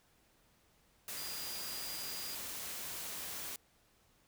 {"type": "tone in noise", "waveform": "sine", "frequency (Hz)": 4849, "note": "D#8", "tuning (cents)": -45, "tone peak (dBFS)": -45, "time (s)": [1.17, 2.35], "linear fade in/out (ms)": 2, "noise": "white", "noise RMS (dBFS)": -43, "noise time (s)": [1.08, 3.56], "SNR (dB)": -5, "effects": ["pink hiss -70 dBFS RMS until 4.27 s"]}